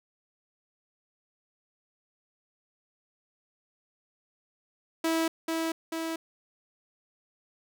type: tone with echo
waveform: sawtooth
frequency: 326 Hz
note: E4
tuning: 19 cents flat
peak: -21 dBFS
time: 5.04-5.28 s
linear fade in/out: 5 ms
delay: 440 ms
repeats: 2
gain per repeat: -3 dB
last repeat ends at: 6.16 s
effects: none